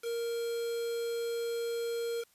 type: tone with quantisation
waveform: triangle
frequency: 466.2 Hz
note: A#4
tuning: in tune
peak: -30 dBFS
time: 0.02-2.25 s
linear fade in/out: 50 ms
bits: 7
effects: white hiss -67 dBFS RMS until 2.34 s + resampled to 32000 Hz